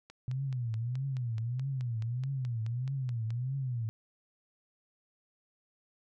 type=click train; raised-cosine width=0.2 ms; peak=-32 dBFS; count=16; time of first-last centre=0.1-3.305 s; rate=4.68 Hz
type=tone with vibrato; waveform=sine; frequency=123.47 Hz; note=B2; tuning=in tune; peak=-31 dBFS; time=0.28-3.89 s; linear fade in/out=0 ms; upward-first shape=triangle; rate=1.6 Hz; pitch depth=210 cents each way
effects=none